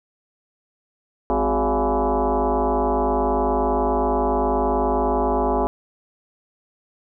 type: tone with frequency modulation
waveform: sine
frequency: 210.7 Hz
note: G#3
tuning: 25 cents sharp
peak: -17 dBFS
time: 1.3-5.67 s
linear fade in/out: 0 ms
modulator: 157 Hz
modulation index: 5.1
effects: none